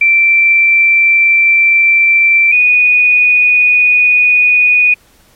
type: tone pair in turn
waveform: sine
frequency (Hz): 2344 / 2471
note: D7 / D#7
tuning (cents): -4 / -13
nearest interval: minor second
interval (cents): 91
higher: second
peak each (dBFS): -5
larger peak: neither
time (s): 0.01-2.52 / 2.52-4.94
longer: first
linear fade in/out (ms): 5
effects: pink hiss -48 dBFS RMS until 5.35 s + MP3 64 kbps